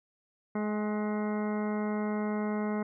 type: harmonic tone with a mistuned harmonic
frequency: 211.2 Hz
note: G#3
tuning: 29 cents sharp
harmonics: 1 / 2 / 3 / 4 / 5 / 6 / 7 / 9 / 10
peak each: -30 / -36 / -40 / -42 / -44 / -46 / -47 / -49 / -50 dBFS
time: 0.55-2.83 s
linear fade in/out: 5 ms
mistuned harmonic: 4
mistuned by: -21 cents
effects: none